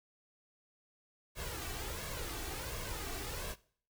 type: noise with flanger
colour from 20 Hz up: pink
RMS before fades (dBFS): -41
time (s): 1.35-3.56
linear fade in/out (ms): 50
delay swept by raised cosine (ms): 1.8 to 2.65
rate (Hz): 1.4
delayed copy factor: +0.6
effects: noise-tail reverb RT60 0.5 s tail -20 dB re dry